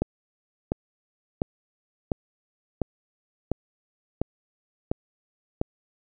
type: click train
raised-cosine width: 2 ms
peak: -10 dBFS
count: 9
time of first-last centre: 0.02-5.614 s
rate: 1.43 Hz
effects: none